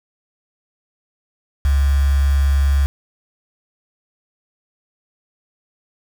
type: tone with quantisation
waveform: sine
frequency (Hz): 69.6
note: C#2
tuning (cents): +8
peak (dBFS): -12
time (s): 1.65-2.86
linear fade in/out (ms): 0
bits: 5
effects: none